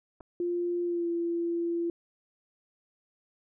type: clicks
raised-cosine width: 1 ms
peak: -38 / -32 dBFS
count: 2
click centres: 0.205 / 0.208 s
type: tone with pitch glide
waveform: sine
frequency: 349.2 to 340.2 Hz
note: F4 to F4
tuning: 0 to -45 cents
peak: -27 dBFS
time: 0.4-1.9 s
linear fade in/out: 2 ms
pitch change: -45 cents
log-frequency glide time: 0.84-1.08 s
effects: none